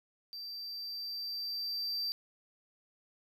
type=tone with level ramp; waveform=triangle; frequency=4681 Hz; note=D8; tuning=7 cents flat; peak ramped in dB=-40 to -31 dBFS; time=0.33-2.12 s; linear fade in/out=0 ms; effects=none